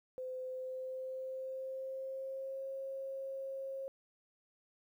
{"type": "tone with pitch glide", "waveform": "sine", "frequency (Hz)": [513, 538.5], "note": ["C5", "C5"], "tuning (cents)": [-34, 50], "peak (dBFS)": -39, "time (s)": [0.18, 3.88], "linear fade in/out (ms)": 0, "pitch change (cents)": 84, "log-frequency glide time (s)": [0.42, 2.7], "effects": ["12-bit"]}